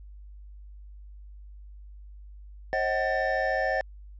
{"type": "tone cluster", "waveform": "triangle", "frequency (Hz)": [537, 631, 752, 1780], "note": ["C5", "D#5", "F#5", "A6"], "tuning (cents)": [45, 24, 28, 20], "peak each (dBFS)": -28, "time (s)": [2.73, 3.81], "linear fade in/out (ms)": 0, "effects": ["added 50 Hz sine -43 dBFS peak until 4.19 s", "resampled to 16000 Hz"]}